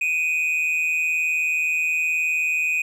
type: tone with amplitude modulation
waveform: triangle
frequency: 2489 Hz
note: D#7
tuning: in tune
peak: -15 dBFS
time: 0.01-2.82 s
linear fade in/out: 5 ms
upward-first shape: sine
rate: 159 Hz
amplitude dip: 65%
effects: none